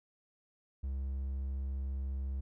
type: tone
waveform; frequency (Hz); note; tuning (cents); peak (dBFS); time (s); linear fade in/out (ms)
triangle; 67.2; C2; +47; -32; 0.83-2.41; 10
effects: none